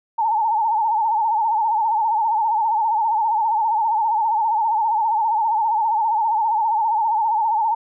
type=tone with vibrato; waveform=sine; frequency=880 Hz; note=A5; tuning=in tune; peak=-16 dBFS; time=0.18-7.75 s; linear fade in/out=10 ms; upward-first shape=sine; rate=15 Hz; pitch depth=93 cents each way; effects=none